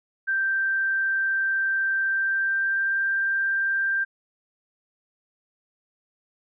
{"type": "tone with pitch glide", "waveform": "sine", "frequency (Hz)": [1568, 1580.7], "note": ["G6", "G6"], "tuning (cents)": [0, 14], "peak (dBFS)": -21, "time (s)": [0.27, 4.05], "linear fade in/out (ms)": 20, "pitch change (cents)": 14, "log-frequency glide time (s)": [2.05, 2.96], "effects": []}